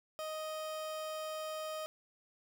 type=tone; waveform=30% pulse; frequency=624 Hz; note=D#5; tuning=5 cents sharp; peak=-36 dBFS; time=0.19-1.86 s; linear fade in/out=0 ms; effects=none

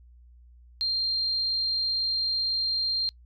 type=tone; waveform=sine; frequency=4186 Hz; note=C8; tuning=in tune; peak=-24 dBFS; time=0.81-3.09 s; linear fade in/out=0 ms; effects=noise-tail reverb RT60 0.1 s tail -25 dB re dry + added 60 Hz sine -50 dBFS peak until 3.25 s

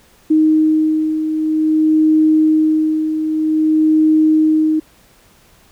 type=beating tone pair; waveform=sine; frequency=311.6 / 312.12 Hz; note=D#4 / D#4; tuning=+3 / +6 cents; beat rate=0.52 Hz; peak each=-19 / -11 dBFS; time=0.3-4.8 s; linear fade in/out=10 ms; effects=pink hiss -50 dBFS RMS until 5.71 s

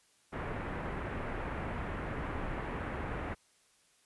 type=low-pass noise; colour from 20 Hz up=pink; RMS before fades=-38 dBFS; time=0.32-3.35 s; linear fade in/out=20 ms; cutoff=2100 Hz; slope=24 dB/octave; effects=white hiss -68 dBFS RMS until 4.05 s + resampled to 24000 Hz

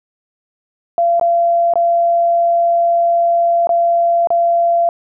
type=tone with dropouts; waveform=sine; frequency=684 Hz; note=F5; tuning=36 cents flat; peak=-10 dBFS; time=0.98-4.89 s; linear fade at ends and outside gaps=1 ms; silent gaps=1.197-1.212 / 1.737-1.756 / 3.671-3.692 / 4.272-4.304 s; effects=none

